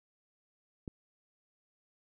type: click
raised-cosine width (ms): 3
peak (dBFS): -27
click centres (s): 0.878
effects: none